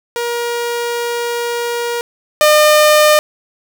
sawtooth tone pair in turn, 474.6 / 605.3 Hz, A#4 / D#5, +31 / -48 cents, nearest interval major third, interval 421 cents, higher second, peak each -13 / -3 dBFS, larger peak second, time 0.16-2.01 / 2.41-3.19 s, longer first, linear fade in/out 0 ms, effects none

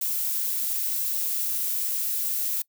violet noise, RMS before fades -27 dBFS, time 0.01-2.62 s, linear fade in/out 5 ms, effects noise-tail reverb RT60 0.1 s tail -23 dB re dry

